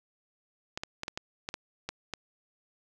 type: clicks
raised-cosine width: 0.2 ms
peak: -17 dBFS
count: 9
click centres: 0.775 / 0.835 / 1.034 / 1.081 / 1.175 / 1.489 / 1.541 / 1.89 / 2.137 s
effects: none